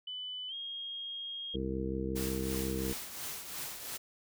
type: tone with pitch glide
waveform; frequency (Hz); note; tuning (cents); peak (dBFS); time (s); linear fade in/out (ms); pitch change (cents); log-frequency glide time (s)
sine; 3000 to 3253; F#7 to G#7; +23 to -37; -38; 0.07-1.56; 5; +140; 0.48-0.54
type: harmonic tone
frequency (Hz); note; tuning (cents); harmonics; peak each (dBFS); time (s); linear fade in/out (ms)
65.6; C2; +5; 1 / 2 / 3 / 4 / 5 / 6 / 7; -39 / -43 / -38 / -45 / -39 / -44 / -39; 1.54-2.93; 5
type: noise with tremolo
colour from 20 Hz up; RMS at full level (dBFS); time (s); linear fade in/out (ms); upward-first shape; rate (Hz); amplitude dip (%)
white; -39; 2.15-3.98; 20; triangle; 2.9; 60
effects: none